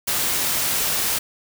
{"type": "noise", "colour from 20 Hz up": "white", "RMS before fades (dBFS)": -22, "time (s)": [0.07, 1.19], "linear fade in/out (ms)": 10, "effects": []}